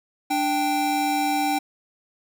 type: tone pair together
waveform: square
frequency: 294.2 / 784 Hz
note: D4 / G5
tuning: +3 / 0 cents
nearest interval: octave + perfect fourth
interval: 1697 cents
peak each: -26 / -23 dBFS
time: 0.3-1.59 s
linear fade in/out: 10 ms
effects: none